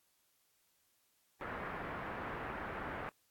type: low-pass noise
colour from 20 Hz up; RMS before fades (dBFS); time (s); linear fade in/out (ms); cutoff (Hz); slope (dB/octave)
white; -43; 1.41-3.09; 0; 1700; 24
effects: white hiss -75 dBFS RMS until 3.3 s + AAC 64 kbps